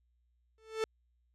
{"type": "tone with exponential growth", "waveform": "45% pulse", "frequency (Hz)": 441.1, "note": "A4", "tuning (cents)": 4, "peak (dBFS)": -28, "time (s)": [0.58, 0.84], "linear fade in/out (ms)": 1, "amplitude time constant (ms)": 55, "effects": ["added 60 Hz sine -70 dBFS peak until 1.34 s", "low-pass 7000 Hz 12 dB/octave"]}